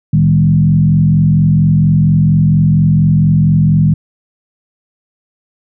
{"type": "tone with frequency modulation", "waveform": "sine", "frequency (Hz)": 155.9, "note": "D#3", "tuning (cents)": 4, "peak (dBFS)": -6, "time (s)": [0.13, 3.94], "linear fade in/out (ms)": 5, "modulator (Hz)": 44.3, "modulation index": 0.97, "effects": []}